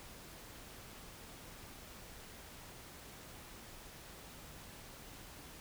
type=silence; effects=pink hiss -53 dBFS RMS until 5.6 s